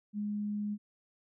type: tone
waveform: sine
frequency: 207.7 Hz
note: G#3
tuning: in tune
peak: -32 dBFS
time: 0.13-0.78 s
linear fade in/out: 50 ms
effects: none